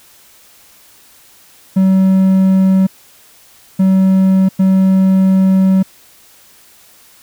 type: tone bursts at uneven times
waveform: triangle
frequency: 190 Hz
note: F#3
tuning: 46 cents sharp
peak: -5 dBFS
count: 3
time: 1.76-2.87 / 3.79-4.49 / 4.59-5.83 s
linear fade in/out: 10 ms
effects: white hiss -45 dBFS RMS until 7.22 s